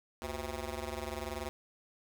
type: ring-modulated tone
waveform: 10% pulse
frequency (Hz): 146.83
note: D3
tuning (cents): 0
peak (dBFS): -26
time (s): 0.22-1.49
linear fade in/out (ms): 0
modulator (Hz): 210
effects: none